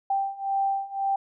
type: beating tone pair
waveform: sine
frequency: 784 / 785.9 Hz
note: G5 / G5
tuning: 0 / +4 cents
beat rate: 1.9 Hz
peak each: -28 / -26 dBFS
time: 0.1-1.16 s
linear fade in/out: 5 ms
effects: none